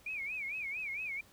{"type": "tone with vibrato", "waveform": "sine", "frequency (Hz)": 2349, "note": "D7", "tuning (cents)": 0, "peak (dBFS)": -36, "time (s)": [0.06, 1.21], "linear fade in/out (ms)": 5, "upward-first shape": "sine", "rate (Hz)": 4.4, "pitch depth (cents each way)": 160, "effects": ["pink hiss -62 dBFS RMS until 1.32 s"]}